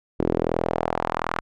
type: tone with band-pass filter sweep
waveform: sawtooth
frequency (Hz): 41.34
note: E1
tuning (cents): +6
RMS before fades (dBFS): -25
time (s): 0.19-1.41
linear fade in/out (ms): 10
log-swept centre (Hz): 350 to 1300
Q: 1.8
effects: none